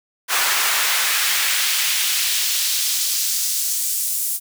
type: noise with high-pass filter sweep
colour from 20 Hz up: pink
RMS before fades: -20 dBFS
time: 0.28-4.4 s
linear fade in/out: 50 ms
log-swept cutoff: 1100 to 9200 Hz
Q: 1
effects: none